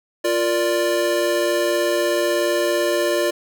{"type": "chord", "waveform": "square", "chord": "Bb major", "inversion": "second", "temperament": "equal", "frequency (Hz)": [349.2, 466.2, 587.3], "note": ["F4", "Bb4", "D5"], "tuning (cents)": [0, 0, 0], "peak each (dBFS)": [-22, -27, -21], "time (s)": [0.24, 3.31], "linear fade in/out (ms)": 10, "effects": []}